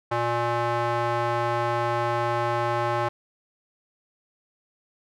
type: tone with band-pass filter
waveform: square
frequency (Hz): 118.8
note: A#2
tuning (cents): +33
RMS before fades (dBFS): -25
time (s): 0.11-3.09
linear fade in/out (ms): 10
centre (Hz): 940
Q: 1.4
effects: none